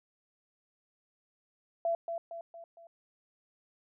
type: tone with echo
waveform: sine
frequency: 673 Hz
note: E5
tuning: 36 cents sharp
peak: -27 dBFS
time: 1.85-1.95 s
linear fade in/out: 2 ms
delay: 230 ms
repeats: 4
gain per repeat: -6 dB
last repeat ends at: 2.87 s
effects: none